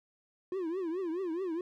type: tone with vibrato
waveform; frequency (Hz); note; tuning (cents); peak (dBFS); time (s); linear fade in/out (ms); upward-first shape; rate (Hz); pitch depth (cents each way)
triangle; 351.3; F4; +10; -30; 0.52-1.61; 2; triangle; 4.7; 210
effects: none